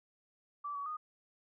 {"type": "tone with pitch steps", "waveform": "sine", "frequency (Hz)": [1161, 1132, 1233], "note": ["D6", "C#6", "D#6"], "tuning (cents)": [-20, 36, -16], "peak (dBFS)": -37, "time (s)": [0.64, 0.97], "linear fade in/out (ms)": 10, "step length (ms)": 110, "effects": []}